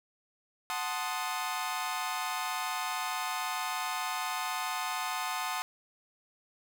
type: chord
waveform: sawtooth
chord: F# diminished seventh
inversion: none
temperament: equal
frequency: 740 / 880 / 1046.5 / 1244.5 Hz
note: F#5 / A5 / C6 / Eb6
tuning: 0 / 0 / 0 / 0 cents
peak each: -34 dBFS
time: 0.7-5.62 s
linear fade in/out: 0 ms
effects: none